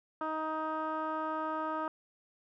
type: tone with low-pass filter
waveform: 15% pulse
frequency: 313.7 Hz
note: D#4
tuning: 14 cents sharp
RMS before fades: -35 dBFS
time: 0.21-1.88 s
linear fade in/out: 2 ms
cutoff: 1300 Hz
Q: 2.7
effects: none